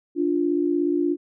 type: tone pair together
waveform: sine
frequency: 292.4 / 349.2 Hz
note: D4 / F4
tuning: -7 / 0 cents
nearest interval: minor third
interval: 307 cents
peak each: -22 dBFS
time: 0.15-1.17 s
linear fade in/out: 50 ms
effects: none